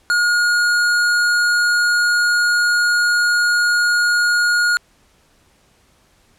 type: tone with hard clipping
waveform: sine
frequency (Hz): 1434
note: F6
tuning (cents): +45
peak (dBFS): -15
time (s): 0.1-4.77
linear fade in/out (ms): 0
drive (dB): 14
effects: pink hiss -56 dBFS RMS until 6.38 s + low-pass 11000 Hz 12 dB/octave